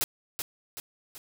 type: noise with echo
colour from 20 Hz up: white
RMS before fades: -27 dBFS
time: 0.01-0.04 s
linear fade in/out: 0 ms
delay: 380 ms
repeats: 3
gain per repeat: -6 dB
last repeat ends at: 1.18 s
effects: none